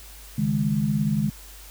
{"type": "chord", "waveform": "sine", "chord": "C# suspended second", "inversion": "none", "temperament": "just", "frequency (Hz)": [138.59, 155.92, 207.9], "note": ["C#3", "D#3", "G#3"], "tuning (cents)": [0, 4, 2], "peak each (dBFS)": [-27, -25, -23], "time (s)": [0.38, 1.3], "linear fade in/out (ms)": 5, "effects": ["added 50 Hz sine -44 dBFS peak until 1.7 s", "white hiss -46 dBFS RMS until 1.7 s"]}